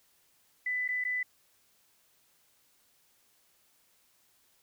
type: tone with dropouts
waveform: sine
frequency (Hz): 1996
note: B6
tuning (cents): +18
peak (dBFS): -29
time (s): 0.66-1.23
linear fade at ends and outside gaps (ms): 5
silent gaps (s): 0.879-0.887 / 1.04-1.049
effects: white hiss -68 dBFS RMS until 4.62 s